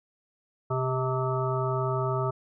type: harmonic tone with a mistuned harmonic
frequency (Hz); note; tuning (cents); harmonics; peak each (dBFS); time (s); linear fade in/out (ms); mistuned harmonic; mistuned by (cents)
129; C3; -24; 1 / 3 / 5 / 7 / 9 / 10; -28 / -31 / -33 / -36 / -35 / -35; 0.7-2.31; 10; 3; +34
effects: none